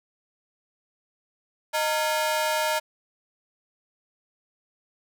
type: ring-modulated tone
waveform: sawtooth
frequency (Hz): 769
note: G5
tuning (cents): -33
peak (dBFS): -16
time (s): 1.73-2.8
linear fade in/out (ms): 20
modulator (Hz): 149
effects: none